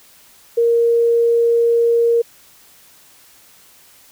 sine tone, 467.1 Hz, A#4, 3 cents sharp, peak -11 dBFS, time 0.57-2.22 s, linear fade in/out 10 ms, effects white hiss -48 dBFS RMS until 4.11 s

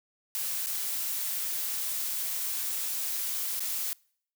blue noise with dropouts, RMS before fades -32 dBFS, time 0.35-3.93 s, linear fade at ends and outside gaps 0 ms, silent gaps 0.661-0.669 / 3.595-3.605 s, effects noise-tail reverb RT60 0.6 s tail -26 dB re dry

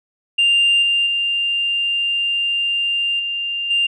sine tone with level steps, 2794 Hz, F7, in tune, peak -10 / -13 / -16 / -20 / -13 dBFS, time 0.38-3.87 s, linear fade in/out 10 ms, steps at 0.82 / 1.06 / 3.19 / 3.7 s, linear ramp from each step 10 ms, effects tanh soft clip ceiling -9 dBFS

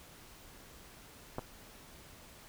clicks, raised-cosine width 1 ms, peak -22 / -28 dBFS, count 2, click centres 1.384 / 1.392 s, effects pink hiss -55 dBFS RMS until 2.48 s

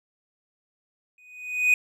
triangle tone with exponential growth, 2489 Hz, D#7, in tune, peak -12 dBFS, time 1.18-1.74 s, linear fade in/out 2 ms, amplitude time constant 120 ms, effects none

